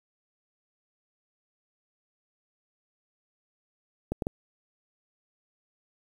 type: clicks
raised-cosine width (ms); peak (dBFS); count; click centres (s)
2; -15; 3; 4.12 / 4.222 / 4.269
effects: 8-bit